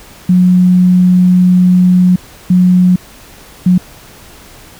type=tone bursts at uneven times; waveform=sine; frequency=181.2 Hz; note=F#3; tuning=36 cents flat; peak=-4 dBFS; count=3; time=0.29-2.16 / 2.5-2.96 / 3.66-3.78 s; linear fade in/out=5 ms; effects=pink hiss -37 dBFS RMS until 4.79 s